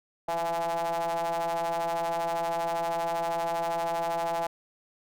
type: ring-modulated tone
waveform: square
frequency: 84.7 Hz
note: E2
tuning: 48 cents sharp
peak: -25 dBFS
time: 0.28-4.47 s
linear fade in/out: 5 ms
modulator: 756 Hz
effects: none